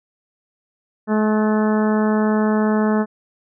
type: harmonic tone with a mistuned harmonic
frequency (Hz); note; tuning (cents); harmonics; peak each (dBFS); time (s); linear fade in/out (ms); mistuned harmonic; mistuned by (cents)
214.4; A3; -45; 1 / 2 / 3 / 4 / 5 / 6 / 7 / 8; -16 / -22 / -26 / -28 / -30 / -32 / -33 / -34; 1.07-3.06; 50; 8; +23
effects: none